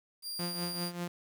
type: tone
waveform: sawtooth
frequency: 4774 Hz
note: D8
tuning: 28 cents sharp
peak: -34 dBFS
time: 0.22-0.92 s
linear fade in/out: 50 ms
type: tone with tremolo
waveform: sawtooth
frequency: 174.61 Hz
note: F3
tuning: in tune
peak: -29 dBFS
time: 0.39-1.08 s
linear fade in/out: 5 ms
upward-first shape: triangle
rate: 5.1 Hz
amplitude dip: 75%
effects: 10-bit